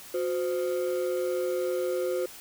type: ring-modulated tone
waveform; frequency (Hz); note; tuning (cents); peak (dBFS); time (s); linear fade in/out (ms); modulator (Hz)
triangle; 440; A4; 0; -21; 0.14-2.26; 5; 76.2
effects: white hiss -46 dBFS RMS until 2.4 s